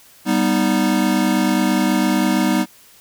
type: chord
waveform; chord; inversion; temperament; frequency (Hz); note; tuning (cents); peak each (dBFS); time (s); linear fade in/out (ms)
square; G augmented; none; equal with one note detuned; 196 / 245.1 / 311.1; G3 / B3 / D#4; 0 / -13 / 0; -20; 0.25-2.66; 50
effects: white hiss -48 dBFS RMS until 3 s